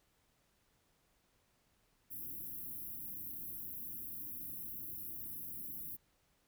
white band-stop noise, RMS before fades -45 dBFS, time 2.1-5.97 s, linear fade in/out 20 ms, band 350 to 11000 Hz, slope 96 dB/octave, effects pink hiss -75 dBFS RMS until 6.47 s

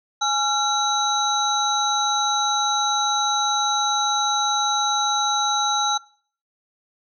sine tone cluster, 834 / 1367 / 3915 / 6170 Hz, G#5 / F6 / B7 / G8, +7 / -37 / -16 / -28 cents, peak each -23 / -24 / -24 / -27 dBFS, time 0.21-5.98 s, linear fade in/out 10 ms, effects noise-tail reverb RT60 0.5 s tail -22 dB re dry

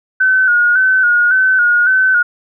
sine tone with vibrato, 1480 Hz, F#6, in tune, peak -8 dBFS, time 0.2-2.23 s, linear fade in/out 10 ms, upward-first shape square, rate 1.8 Hz, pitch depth 50 cents each way, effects none

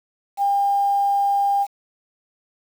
sine tone with quantisation, 801 Hz, G5, 37 cents sharp, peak -16 dBFS, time 0.37-1.67 s, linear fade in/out 50 ms, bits 7, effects none

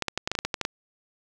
clicks, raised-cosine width 0.2 ms, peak -9 dBFS, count 11, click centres 0.023 / 0.083 / 0.176 / 0.275 / 0.316 / 0.352 / 0.389 / 0.45 / 0.542 / 0.613 / 0.651 s, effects 8-bit

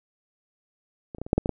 clicks, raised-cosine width 2 ms, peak -23 / -28 / -18 / -24 / -6 / -7 / -12 / -12 dBFS, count 8, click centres 1.148 / 1.184 / 1.216 / 1.265 / 1.331 / 1.38 / 1.459 / 1.493 s, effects none

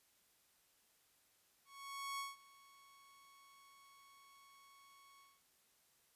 sawtooth tone with ADSR envelope, 1108 Hz, C#6, 1 cent flat, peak -37 dBFS, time 1.65-5.42 s, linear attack 540 ms, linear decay 170 ms, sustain -22 dB, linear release 210 ms, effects white hiss -74 dBFS RMS until 6.15 s + resampled to 32000 Hz

